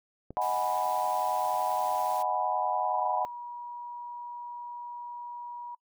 click, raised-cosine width 2 ms, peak -27 dBFS, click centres 0.306 s
sine chord, G# minor seventh, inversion second, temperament equal, 622.3 / 740 / 830.6 / 987.8 Hz, D#5 / F#5 / G#5 / B5, 0 / 0 / 0 / 0 cents, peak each -35 / -30 / -32 / -31 dBFS, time 0.37-3.25 s, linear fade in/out 0 ms
white noise, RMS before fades -46 dBFS, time 0.41-2.23 s, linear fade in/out 10 ms
sine tone, 962 Hz, B5, 46 cents flat, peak -37 dBFS, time 2.91-5.75 s, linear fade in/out 5 ms
effects noise-tail reverb RT60 0.1 s tail -25 dB re dry

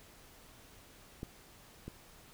clicks, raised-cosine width 3 ms, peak -27 / -29 dBFS, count 2, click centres 1.231 / 1.88 s, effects pink hiss -58 dBFS RMS until 2.33 s

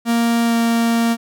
45% pulse tone with pitch glide, 233.1 to 231.5 Hz, A#3 to A#3, 0 to -12 cents, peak -14 dBFS, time 0.05-1.17 s, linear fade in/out 50 ms, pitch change -12 cents, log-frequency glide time 0.45-0.54 s, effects none

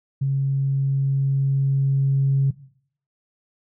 sine tone with level ramp, 136.8 Hz, C#3, 23 cents flat, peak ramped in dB -18 to -14 dBFS, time 0.21-2.51 s, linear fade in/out 10 ms, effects noise-tail reverb RT60 0.6 s tail -18 dB re dry + tanh soft clip ceiling -11 dBFS

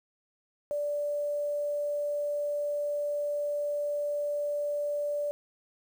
sine tone with quantisation, 584 Hz, D5, 10 cents flat, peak -28 dBFS, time 0.71-5.31 s, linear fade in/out 0 ms, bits 9, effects none

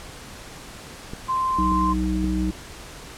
clicks, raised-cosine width 3 ms, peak -19 dBFS, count 3, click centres 1.135 / 1.719 / 2.243 s
sine tone, 1042 Hz, C6, 7 cents flat, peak -20 dBFS, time 1.28-1.94 s, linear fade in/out 20 ms
harmonic tone, 62.5 Hz, B1, 21 cents sharp, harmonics 1 / 3 / 5, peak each -25 / -25 / -25 dBFS, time 1.58-2.51 s, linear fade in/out 5 ms
effects pink hiss -40 dBFS RMS until 3.17 s + low-pass 10000 Hz 12 dB/octave

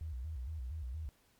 sine tone with vibrato, 70.2 Hz, C#2, 22 cents sharp, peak -38 dBFS, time 0.01-1.09 s, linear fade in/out 0 ms, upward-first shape square, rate 4.3 Hz, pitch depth 210 cents each way, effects pink hiss -70 dBFS RMS until 1.39 s + MP3 96 kbps

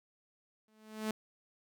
sawtooth tone with exponential growth, 216.8 Hz, A3, 25 cents flat, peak -27 dBFS, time 0.68-1.11 s, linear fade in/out 2 ms, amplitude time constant 92 ms, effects none

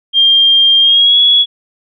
sine tone with pitch glide, 3199 to 3366 Hz, G7 to G#7, +34 to +23 cents, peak -5 dBFS, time 0.13-1.46 s, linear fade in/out 50 ms, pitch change +89 cents, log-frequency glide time 0.8-1.19 s, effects none

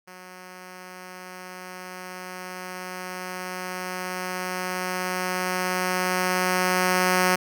5% pulse tone with level ramp, 183.1 Hz, F#3, 18 cents flat, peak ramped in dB -31 to -7 dBFS, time 0.07-7.36 s, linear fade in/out 10 ms, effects none

